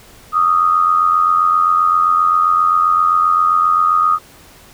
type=tone with amplitude modulation; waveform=sine; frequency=1242 Hz; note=D#6; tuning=3 cents flat; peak=-7 dBFS; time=0.32-4.19 s; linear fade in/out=50 ms; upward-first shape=sine; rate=87.6 Hz; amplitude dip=65%; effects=pink hiss -43 dBFS RMS until 4.73 s

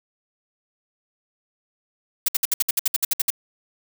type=noise bursts; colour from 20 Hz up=blue; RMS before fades=-19 dBFS; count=13; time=2.26-3.304 s; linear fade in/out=5 ms; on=24 ms; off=61 ms; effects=none

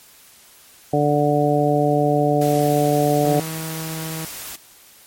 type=harmonic tone; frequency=146.83 Hz; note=D3; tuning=in tune; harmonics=1 / 2 / 3 / 4 / 5; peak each=-21 / -21 / -21 / -21 / -21 dBFS; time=0.93-3.4 s; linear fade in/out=5 ms
type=noise; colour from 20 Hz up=white; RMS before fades=-33 dBFS; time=2.41-4.56 s; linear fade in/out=5 ms
type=tone; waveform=sawtooth; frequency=160 Hz; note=D#3; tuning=49 cents sharp; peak=-23 dBFS; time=3.25-4.25 s; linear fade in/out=0 ms
effects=white hiss -48 dBFS RMS until 5.06 s + MP3 64 kbps

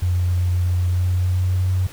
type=tone with pitch glide; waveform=sine; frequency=89.2 to 92.51 Hz; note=F2 to F#2; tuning=+37 to 0 cents; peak=-16 dBFS; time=0.02-1.87 s; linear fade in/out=5 ms; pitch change=+63 cents; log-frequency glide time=0.84-1.69 s; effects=pink hiss -41 dBFS RMS until 1.92 s

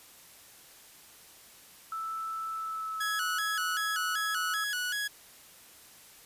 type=tone with pitch glide; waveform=sine; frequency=1318.5 to 1300.3 Hz; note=E6 to E6; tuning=0 to -24 cents; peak=-33 dBFS; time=1.92-4.64 s; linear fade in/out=2 ms; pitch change=-24 cents; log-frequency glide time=2.49-2.99 s
type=tone with vibrato; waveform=sawtooth; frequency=1568 Hz; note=G6; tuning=in tune; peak=-27 dBFS; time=3-5.08 s; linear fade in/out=10 ms; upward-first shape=square; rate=2.6 Hz; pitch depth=110 cents each way
effects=white hiss -54 dBFS RMS until 6.25 s + resampled to 32000 Hz

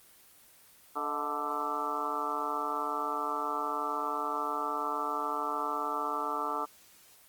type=harmonic tone with a mistuned harmonic; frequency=146.83 Hz; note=D3; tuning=in tune; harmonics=2 / 3 / 4 / 5 / 6 / 7 / 8 / 9; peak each=-43 / -41 / -43 / -42 / -37 / -42 / -34 / -37 dBFS; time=0.95-6.66 s; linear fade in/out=20 ms; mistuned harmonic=4; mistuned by=+100 cents; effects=white hiss -58 dBFS RMS until 7.28 s + Opus 24 kbps

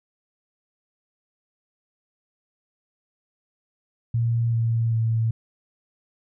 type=tone with pitch steps; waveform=sine; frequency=116.54 / 114.8 / 113.09 Hz; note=A#2 / A#2 / A2; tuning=0 / -26 / +48 cents; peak=-19 dBFS; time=4.14-5.31 s; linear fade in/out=5 ms; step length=390 ms; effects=none

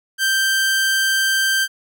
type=tone; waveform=sawtooth; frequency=1568 Hz; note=G6; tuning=in tune; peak=-12 dBFS; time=0.18-1.68 s; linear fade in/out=50 ms; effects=none

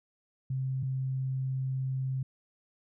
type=tone pair in turn; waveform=sine; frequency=131.8 / 131.8 Hz; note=C3 / C3; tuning=+13 / +13 cents; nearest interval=unison; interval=0 cents; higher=neither; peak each=-29 / -29 dBFS; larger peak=neither; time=0.5-0.83 / 0.83-2.23 s; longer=second; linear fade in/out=5 ms; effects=none

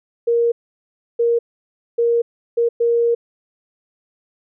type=tone bursts at uneven times; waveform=sine; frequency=469.1 Hz; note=A#4; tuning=11 cents sharp; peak=-13 dBFS; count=5; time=0.27-0.52 / 1.19-1.39 / 1.98-2.22 / 2.57-2.69 / 2.8-3.15 s; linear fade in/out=10 ms; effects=none

